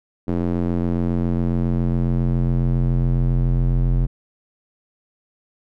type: tone with band-pass filter sweep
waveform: square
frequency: 43.65 Hz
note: F1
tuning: in tune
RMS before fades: -19 dBFS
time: 0.27-4.07 s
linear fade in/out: 20 ms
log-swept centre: 280 to 97 Hz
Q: 1.2
effects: none